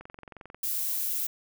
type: click train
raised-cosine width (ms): 0.5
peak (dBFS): -29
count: 13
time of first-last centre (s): 0.01-0.546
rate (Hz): 22.4
type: noise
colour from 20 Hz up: violet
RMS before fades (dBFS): -30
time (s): 0.63-1.27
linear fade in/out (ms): 5
effects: none